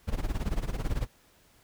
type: noise with tremolo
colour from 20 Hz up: brown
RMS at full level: -27 dBFS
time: 0.07-1.07 s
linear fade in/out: 20 ms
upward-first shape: sine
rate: 18 Hz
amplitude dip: 85%
effects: pink hiss -62 dBFS RMS until 1.63 s